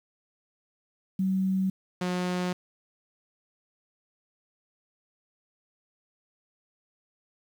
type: tone pair in turn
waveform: sine / sawtooth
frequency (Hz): 190 / 180.21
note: F#3 / F#3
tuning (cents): +46 / -45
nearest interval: minor second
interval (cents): 91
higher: first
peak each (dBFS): -23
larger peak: neither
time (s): 1.19-1.7 / 2.01-2.53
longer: second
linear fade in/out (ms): 5
effects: low-pass 7000 Hz 12 dB/octave + 9-bit